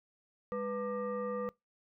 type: tone with frequency modulation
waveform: sine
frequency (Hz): 493.9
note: B4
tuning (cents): 0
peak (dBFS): -33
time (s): 0.52-1.49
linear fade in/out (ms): 0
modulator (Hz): 698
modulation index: 0.91
effects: noise-tail reverb RT60 0.2 s tail -24 dB re dry